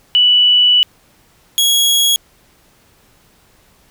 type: tone pair in turn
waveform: sine / sawtooth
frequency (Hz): 2960 / 3322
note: F#7 / G#7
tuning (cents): 0 / 0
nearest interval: major second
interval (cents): 200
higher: second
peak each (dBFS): -7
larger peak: neither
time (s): 0.15-0.83 / 1.58-2.16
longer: first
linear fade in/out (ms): 0
effects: pink hiss -52 dBFS RMS until 3.9 s